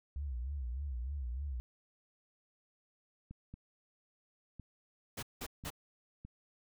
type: tone with vibrato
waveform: sine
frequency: 65.7 Hz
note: C2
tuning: 8 cents sharp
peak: -36 dBFS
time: 0.16-1.6 s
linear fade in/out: 0 ms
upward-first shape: sine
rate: 3.3 Hz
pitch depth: 180 cents each way
type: clicks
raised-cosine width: 5 ms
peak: -35 dBFS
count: 5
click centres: 3.31 / 3.54 / 4.597 / 5.639 / 6.25 s
type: noise bursts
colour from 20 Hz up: pink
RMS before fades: -41 dBFS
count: 3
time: 5.17-5.704 s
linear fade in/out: 10 ms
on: 58 ms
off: 180 ms
effects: none